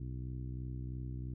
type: harmonic tone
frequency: 63 Hz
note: B1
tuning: 35 cents sharp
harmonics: 1 / 2 / 3 / 4 / 5 / 6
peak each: -42 / -41 / -53 / -52 / -52 / -61 dBFS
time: 0-1.34 s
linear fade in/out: 5 ms
effects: none